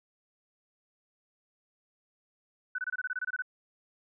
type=tone bursts; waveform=sine; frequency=1498 Hz; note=F#6; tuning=21 cents sharp; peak=-30 dBFS; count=12; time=2.75-3.422 s; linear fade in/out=5 ms; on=34 ms; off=24 ms; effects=none